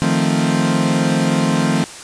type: chord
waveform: 40% pulse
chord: F dominant seventh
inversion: third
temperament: equal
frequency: 155.56 / 174.61 / 220 / 261.6 Hz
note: Eb3 / F3 / A3 / C4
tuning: 0 / 0 / 0 / 0 cents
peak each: -19 dBFS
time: 0.02-1.84 s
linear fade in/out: 0 ms
effects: white hiss -34 dBFS RMS until 2.03 s + resampled to 22050 Hz

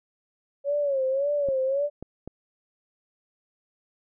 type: tone with vibrato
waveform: sine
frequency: 553 Hz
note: C#5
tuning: 4 cents flat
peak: -22 dBFS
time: 0.64-1.9 s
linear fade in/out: 50 ms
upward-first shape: sine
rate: 1.8 Hz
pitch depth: 100 cents each way
type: clicks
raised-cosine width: 2 ms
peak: -23 dBFS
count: 3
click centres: 1.487 / 2.026 / 2.276 s
effects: none

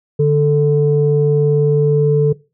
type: tone pair together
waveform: sine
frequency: 147 / 440.5 Hz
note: D3 / A4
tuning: +2 / +2 cents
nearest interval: octave + perfect fifth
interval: 1900 cents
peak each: -12 dBFS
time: 0.19-2.33 s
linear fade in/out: 10 ms
effects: noise-tail reverb RT60 0.3 s tail -21 dB re dry + tanh soft clip ceiling -2 dBFS

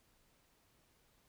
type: silence
effects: pink hiss -72 dBFS RMS until 1.28 s

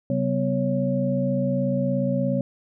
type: tone cluster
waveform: sine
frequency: 135.2 / 192.4 / 249.2 / 555 Hz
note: C#3 / G3 / B3 / C#5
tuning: -43 / -32 / +16 / +2 cents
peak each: -26 dBFS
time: 0.1-2.41 s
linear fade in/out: 2 ms
effects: none

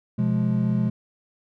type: chord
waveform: triangle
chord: F diminished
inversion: second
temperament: just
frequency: 125.72 / 174.61 / 209.5 Hz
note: Cb3 / F3 / Ab3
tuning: +31 / 0 / +15 cents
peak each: -22 / -24 / -21 dBFS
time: 0.18-0.9 s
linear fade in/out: 10 ms
effects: none

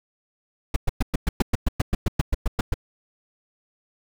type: noise bursts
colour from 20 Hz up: brown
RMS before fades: -18 dBFS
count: 16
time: 0.74-2.742 s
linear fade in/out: 5 ms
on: 22 ms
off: 110 ms
effects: none

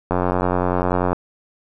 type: click train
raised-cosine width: 1 ms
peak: -5 dBFS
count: 93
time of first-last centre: 0.11-1.13 s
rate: 90.2 Hz
effects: none

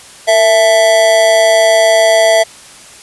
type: tone with amplitude modulation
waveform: square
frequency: 662 Hz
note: E5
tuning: 7 cents sharp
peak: -4 dBFS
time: 0.27-2.44 s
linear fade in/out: 20 ms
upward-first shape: sine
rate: 207 Hz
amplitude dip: 60%
effects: white hiss -36 dBFS RMS until 3.02 s + resampled to 24000 Hz

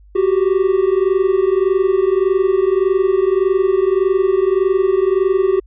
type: tone pair together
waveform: triangle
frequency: 370.8 / 392.5 Hz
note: F#4 / G4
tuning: +4 / +2 cents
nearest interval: minor second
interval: 98 cents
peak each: -13 dBFS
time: 0.15-5.6 s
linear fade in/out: 10 ms
effects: added 50 Hz sine -42 dBFS peak until 5.66 s + resampled to 8000 Hz

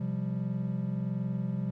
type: chord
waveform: triangle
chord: C suspended fourth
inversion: none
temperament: equal with one note detuned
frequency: 128.79 / 174.61 / 196 Hz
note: C3 / F3 / G3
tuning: -27 / 0 / 0 cents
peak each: -32 dBFS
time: 0-1.71 s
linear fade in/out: 10 ms
effects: none

